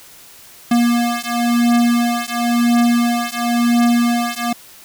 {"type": "beating tone pair", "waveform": "square", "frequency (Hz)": [237.2, 238.16], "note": ["A#3", "A#3"], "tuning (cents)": [30, 37], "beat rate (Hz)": 0.96, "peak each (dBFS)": -17, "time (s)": [0.71, 4.53], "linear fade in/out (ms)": 5, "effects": ["white hiss -42 dBFS RMS until 4.84 s"]}